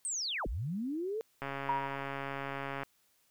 sine linear two-way sweep, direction down then up, 8720 to 32.7 to 457 Hz, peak -33 dBFS, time 0.05-1.21 s, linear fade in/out 0 ms, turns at 0.47 s
click train, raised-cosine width 0.5 ms, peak -23 dBFS, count 196, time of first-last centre 1.42-2.833 s, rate 138 Hz
sine tone with exponential decay, 954 Hz, A#5, 40 cents sharp, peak -26 dBFS, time 1.69-2.2 s, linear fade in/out 2 ms, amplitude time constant 110 ms
effects white hiss -71 dBFS RMS until 3.3 s

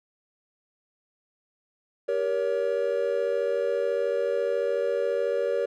triangle chord, G diminished, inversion none, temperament just, 392 / 470.4 / 564.5 Hz, G4 / Bb4 / Db5, 0 / +16 / +31 cents, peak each -29 / -25 / -25 dBFS, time 2.08-5.66 s, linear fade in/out 10 ms, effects none

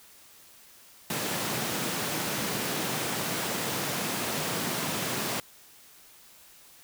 pink high-pass noise, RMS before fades -31 dBFS, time 1.1-5.4 s, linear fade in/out 2 ms, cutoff 130 Hz, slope 24 dB/octave, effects white hiss -54 dBFS RMS until 6.83 s

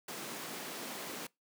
pink high-pass noise, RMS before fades -43 dBFS, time 0.08-1.27 s, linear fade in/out 5 ms, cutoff 190 Hz, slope 24 dB/octave, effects noise-tail reverb RT60 0.2 s tail -24 dB re dry

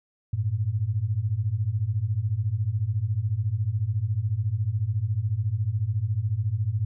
sine beating tone pair, 98 / 112 Hz, G2 / A2, 0 / +31 cents, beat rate 14 Hz, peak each -27 / -25 dBFS, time 0.33-6.85 s, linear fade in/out 5 ms, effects none

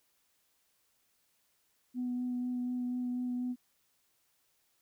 sine tone with vibrato, 247.8 Hz, B3, 6 cents sharp, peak -31 dBFS, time 1.94-3.56 s, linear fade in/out 50 ms, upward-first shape sine, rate 4.1 Hz, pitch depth 11 cents each way, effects tanh soft clip ceiling -28 dBFS + white hiss -74 dBFS RMS until 4.81 s

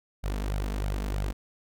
sawtooth tone with flanger, 49.87 Hz, G1, 30 cents sharp, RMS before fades -30 dBFS, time 0.23-1.33 s, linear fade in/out 20 ms, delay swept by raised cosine 1.3 to 4.6 ms, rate 3.1 Hz, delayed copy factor +0.65, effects none

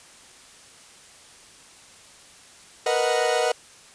40% pulse chord, B major seventh, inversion third, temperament equal with one note detuned, 466.2 / 493.9 / 622.3 / 737 Hz, A#4 / B4 / D#5 / F#5, 0 / 0 / 0 / -7 cents, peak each -25 dBFS, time 2.86-3.52 s, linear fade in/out 5 ms, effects white hiss -49 dBFS RMS until 3.94 s + resampled to 22050 Hz

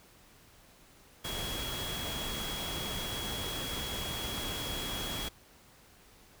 sine tone in noise, 3322 Hz, G#7, in tune, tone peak -39 dBFS, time 1.24-5.29 s, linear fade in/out 10 ms, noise pink, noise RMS -38 dBFS, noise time 1.24-5.29 s, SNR -4 dB, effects pink hiss -59 dBFS RMS until 6.4 s

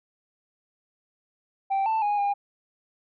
sine tone with pitch steps, 781 / 885 / 825 / 808 Hz, G5 / A5 / G#5 / G#5, -7 / +10 / -12 / -48 cents, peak -19 dBFS, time 1.7-2.34 s, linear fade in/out 20 ms, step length 160 ms, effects tanh soft clip ceiling -21 dBFS

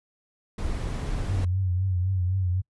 brown noise, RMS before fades -29 dBFS, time 0.58-1.45 s, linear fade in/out 5 ms
sine tone with vibrato, 92.5 Hz, F#2, in tune, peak -22 dBFS, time 1.28-2.62 s, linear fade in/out 20 ms, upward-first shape triangle, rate 3.9 Hz, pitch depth 82 cents each way
effects noise-tail reverb RT60 0.1 s tail -26 dB re dry + resampled to 24000 Hz

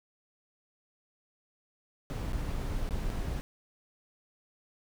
brown noise with dropouts, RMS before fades -33 dBFS, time 2.1-3.41 s, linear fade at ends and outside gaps 0 ms, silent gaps 2.323-2.332 / 2.891-2.908 / 3.096-3.101 s, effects none

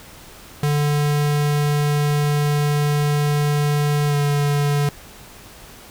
square tone with pitch glide, 146.83 to 144.72 Hz, D3 to D3, 0 to -25 cents, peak -17 dBFS, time 0.63-4.89 s, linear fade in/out 2 ms, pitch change -25 cents, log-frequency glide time 4.07-4.15 s, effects pink hiss -42 dBFS RMS until 5.9 s

